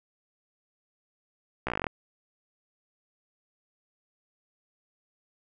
slowing click train, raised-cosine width 0.5 ms, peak -14 dBFS, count 11, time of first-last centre 1.67-1.868 s, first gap 15 ms, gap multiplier 1.06, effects none

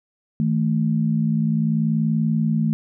sine tone pair together, 159.34 / 219.9 Hz, D#3 / A3, +42 / -1 cents, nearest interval tritone, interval 557 cents, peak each -20 dBFS, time 0.4-2.73 s, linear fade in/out 0 ms, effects none

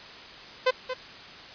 sawtooth tone with echo, 511 Hz, C5, 41 cents flat, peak -15 dBFS, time 0.66-0.71 s, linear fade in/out 10 ms, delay 230 ms, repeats 1, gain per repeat -10 dB, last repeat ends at 0.94 s, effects white hiss -44 dBFS RMS until 1.54 s + resampled to 11025 Hz

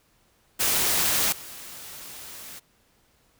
white noise with level steps, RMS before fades -23 / -41 dBFS, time 0.59-2.6 s, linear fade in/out 20 ms, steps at 1.32 s, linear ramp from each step 5 ms, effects pink hiss -64 dBFS RMS until 3.39 s

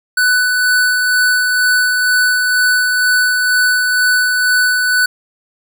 square tone with tremolo, 1493 Hz, F#6, 15 cents sharp, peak -10 dBFS, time 0.17-5.06 s, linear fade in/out 5 ms, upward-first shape sine, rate 2.1 Hz, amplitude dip 30%, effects none

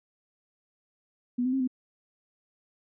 sine tone with pitch steps, 245.4 / 255.6 / 266.7 / 255.4 Hz, B3 / C4 / C4 / C4, -11 / -40 / +33 / -42 cents, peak -24 dBFS, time 1.38-1.676 s, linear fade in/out 10 ms, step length 74 ms, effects none

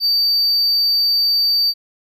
triangle tone, 4618 Hz, D8, 30 cents flat, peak -12 dBFS, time 0-1.74 s, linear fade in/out 50 ms, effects none

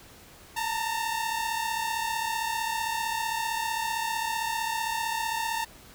sawtooth tone pair together, 888.5 / 924 Hz, A5 / A#5, +17 / -16 cents, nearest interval minor second, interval 67 cents, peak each -27 dBFS, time 0.56-5.65 s, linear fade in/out 10 ms, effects pink hiss -51 dBFS RMS until 5.94 s

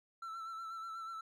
triangle tone with vibrato, 1334 Hz, E6, 20 cents sharp, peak -40 dBFS, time 0.22-1.21 s, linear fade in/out 5 ms, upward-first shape sine, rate 8.2 Hz, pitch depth 33 cents each way, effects none

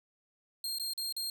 sawtooth tone with dropouts, 4211 Hz, C8, 10 cents sharp, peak -31 dBFS, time 0.64-1.3 s, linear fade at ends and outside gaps 2 ms, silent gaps 0.785-0.797 / 0.935-0.977 / 1.125-1.165 s, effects none

